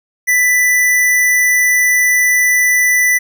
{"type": "tone", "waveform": "square", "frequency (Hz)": 1985, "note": "B6", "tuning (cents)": 8, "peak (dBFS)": -10, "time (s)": [0.27, 3.19], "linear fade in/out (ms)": 20, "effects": []}